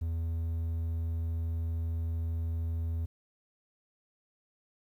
triangle tone, 82.41 Hz, E2, in tune, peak -28 dBFS, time 0.01-3.06 s, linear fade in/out 10 ms, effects 11-bit

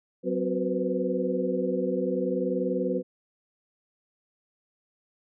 sine tone cluster, 187.7 / 258.9 / 368.2 / 488.5 / 509 Hz, F#3 / C4 / F#4 / B4 / C5, +25 / -18 / -8 / -19 / -48 cents, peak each -31 dBFS, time 0.23-3.03 s, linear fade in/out 50 ms, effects none

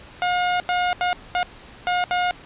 sawtooth tone bursts at uneven times, 717 Hz, F5, 45 cents sharp, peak -15 dBFS, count 6, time 0.22-0.6 / 0.69-0.93 / 1.01-1.13 / 1.35-1.43 / 1.87-2.04 / 2.11-2.31 s, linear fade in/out 0 ms, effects pink hiss -44 dBFS RMS until 2.45 s + resampled to 8000 Hz

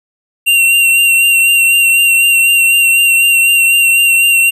square tone with vibrato, 2750 Hz, F7, 27 cents flat, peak -7 dBFS, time 0.46-4.51 s, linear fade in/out 20 ms, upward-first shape sine, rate 4 Hz, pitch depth 24 cents each way, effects none

